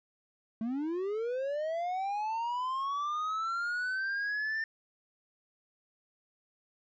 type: linear sweep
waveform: triangle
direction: up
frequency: 215.6 to 1800 Hz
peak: -29 dBFS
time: 0.61-4.64 s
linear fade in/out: 2 ms
effects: resampled to 16000 Hz